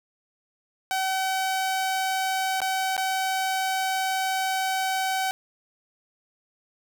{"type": "tone with dropouts", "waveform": "sawtooth", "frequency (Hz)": 761, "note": "F#5", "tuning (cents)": 48, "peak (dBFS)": -20, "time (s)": [0.91, 5.31], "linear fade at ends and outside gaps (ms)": 0, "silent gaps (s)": [[2.604, 2.617], [2.966, 2.978]], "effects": []}